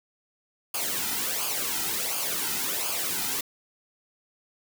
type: noise with flanger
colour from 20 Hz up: white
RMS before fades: -29 dBFS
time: 0.74-3.41 s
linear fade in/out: 5 ms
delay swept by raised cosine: 0.52 to 1.82 ms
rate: 1.4 Hz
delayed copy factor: -0.7
effects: none